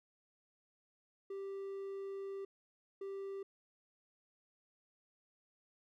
triangle tone bursts at uneven times, 392 Hz, G4, in tune, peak -39 dBFS, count 2, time 1.3-2.45 / 3.01-3.43 s, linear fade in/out 5 ms, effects none

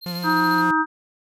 square tone with tremolo, 4186 Hz, C8, in tune, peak -30 dBFS, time 0.01-0.64 s, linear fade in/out 50 ms, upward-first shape square, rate 14 Hz, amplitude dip 65%
45% pulse tone with vibrato, 174.61 Hz, F3, in tune, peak -27 dBFS, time 0.06-0.71 s, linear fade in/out 2 ms, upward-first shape triangle, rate 8.8 Hz, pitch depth 33 cents each way
harmonic tone, 315 Hz, D#4, 21 cents sharp, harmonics 1 / 3 / 4 / 5, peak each -22 / -22 / -22 / -22 dBFS, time 0.23-0.86 s, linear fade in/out 50 ms
effects none

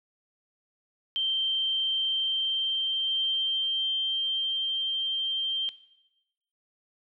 sine tone with pitch glide, 3136 to 3154 Hz, G7 to G7, 0 to +10 cents, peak -25 dBFS, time 1.16-5.69 s, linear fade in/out 0 ms, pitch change +10 cents, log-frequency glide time 2.05-4.5 s, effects noise-tail reverb RT60 0.9 s tail -17 dB re dry

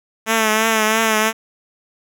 5% pulse tone with vibrato, 220 Hz, A3, in tune, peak -3 dBFS, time 0.26-1.33 s, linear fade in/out 50 ms, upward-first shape triangle, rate 3 Hz, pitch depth 49 cents each way, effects none

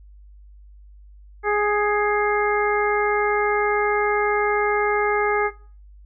harmonic tone with a mistuned harmonic, 415.3 Hz, G#4, in tune, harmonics 1 / 2 / 3 / 4 / 5, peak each -21 / -24 / -26 / -27 / -28 dBFS, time 1.43-5.51 s, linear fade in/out 50 ms, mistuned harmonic 5, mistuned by +27 cents, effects noise-tail reverb RT60 0.4 s tail -18 dB re dry + added 50 Hz sine -43 dBFS peak until 6.05 s

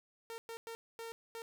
sawtooth tone bursts at uneven times, 457.4 Hz, A#4, 33 cents flat, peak -39 dBFS, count 5, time 0.3-0.38 / 0.49-0.57 / 0.67-0.75 / 0.99-1.12 / 1.35-1.42 s, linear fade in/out 0 ms, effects none

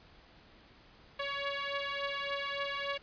10% pulse beating tone pair, 560 / 563.5 Hz, C#5 / C#5, +18 / +28 cents, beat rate 3.5 Hz, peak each -28 / -30 dBFS, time 1.19-2.98 s, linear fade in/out 10 ms, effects pink hiss -59 dBFS RMS until 3.02 s + resampled to 11025 Hz

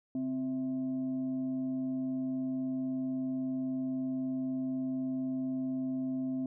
sine tone with frequency modulation, 259.9 Hz, C4, 11 cents flat, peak -31 dBFS, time 0.15-6.46 s, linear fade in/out 2 ms, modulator 396 Hz, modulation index 0.3, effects none

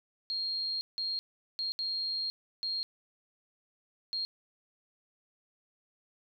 sine tone bursts at uneven times, 4233 Hz, C8, 19 cents sharp, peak -31 dBFS, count 6, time 0.3-0.81 / 0.98-1.19 / 1.59-1.72 / 1.79-2.3 / 2.63-2.83 / 4.13-4.25 s, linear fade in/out 0 ms, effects none

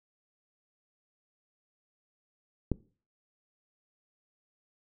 click, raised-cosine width 3 ms, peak -14 dBFS, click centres 2.717 s, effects noise-tail reverb RT60 0.4 s tail -21 dB re dry

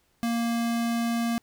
square tone, 233.1 Hz, A#3, in tune, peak -25 dBFS, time 0.23-1.38 s, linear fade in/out 0 ms, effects pink hiss -68 dBFS RMS until 1.42 s

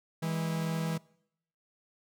45% pulse tone pair together, 162.95 / 205.3 Hz, E3 / G#3, -20 / -20 cents, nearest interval major third, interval 400 cents, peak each -31 / -38 dBFS, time 0.22-0.98 s, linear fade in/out 10 ms, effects noise-tail reverb RT60 0.7 s tail -22 dB re dry

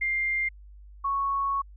sine tone pair in turn, 2100 / 1107.3 Hz, C7 / C#6, +6 / -2 cents, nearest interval major seventh, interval 1108 cents, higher first, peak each -24 dBFS, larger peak neither, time 0.01-0.49 / 1.04-1.62 s, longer second, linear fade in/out 10 ms, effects added 50 Hz sine -45 dBFS peak until 1.76 s

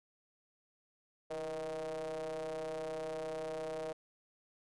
square ring-modulated tone, 76.9 Hz, D#2, 20 cents flat, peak -36 dBFS, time 1.3-3.93 s, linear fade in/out 10 ms, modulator 554 Hz, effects resampled to 24000 Hz

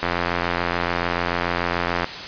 click train, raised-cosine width 0.5 ms, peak -6 dBFS, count 176, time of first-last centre 0.03-2.044 s, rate 86.9 Hz, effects white hiss -31 dBFS RMS until 2.27 s + resampled to 11025 Hz

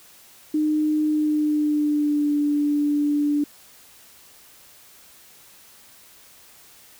sine tone with pitch glide, 305.3 to 292.7 Hz, D#4 to D4, -33 to -6 cents, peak -18 dBFS, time 0.54-3.44 s, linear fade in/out 5 ms, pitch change -73 cents, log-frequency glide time 1.06-2.33 s, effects white hiss -50 dBFS RMS until 6.99 s

